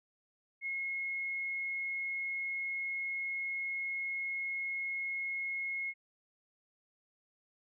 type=tone; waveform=sine; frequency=2165 Hz; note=C#7; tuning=41 cents flat; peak=-34 dBFS; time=0.61-5.94 s; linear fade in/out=50 ms; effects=none